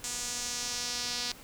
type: tone with band-pass filter sweep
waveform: sawtooth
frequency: 243.4 Hz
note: B3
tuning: 25 cents flat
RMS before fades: -35 dBFS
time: 0.04-1.32 s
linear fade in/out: 2 ms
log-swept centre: 7300 to 4800 Hz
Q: 2.4
effects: pink hiss -50 dBFS RMS until 1.43 s